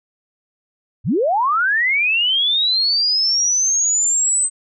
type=linear sweep; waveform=sine; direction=up; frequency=72.9 to 8240 Hz; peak=-14 dBFS; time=1.04-4.5 s; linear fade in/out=50 ms; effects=none